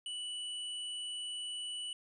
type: tone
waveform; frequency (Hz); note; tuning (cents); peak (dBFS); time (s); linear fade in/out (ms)
square; 2960; F#7; 0; -39; 0.06-1.93; 2
effects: resampled to 24000 Hz